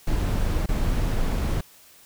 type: noise with dropouts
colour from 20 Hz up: brown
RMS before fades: -23 dBFS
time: 0.07-1.61 s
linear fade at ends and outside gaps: 5 ms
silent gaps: 0.66-0.687 s
effects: white hiss -52 dBFS RMS until 2.05 s